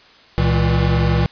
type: tone cluster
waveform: square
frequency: 67.9 / 116.8 / 161.4 Hz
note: C#2 / A#2 / E3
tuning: -35 / +4 / -36 cents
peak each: -19 dBFS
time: 0.38-1.26 s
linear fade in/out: 0 ms
effects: white hiss -47 dBFS RMS until 1.31 s + resampled to 11025 Hz